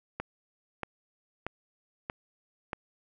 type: click train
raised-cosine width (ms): 0.5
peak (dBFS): -18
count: 5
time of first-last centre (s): 0.2-2.732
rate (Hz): 1.58
effects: none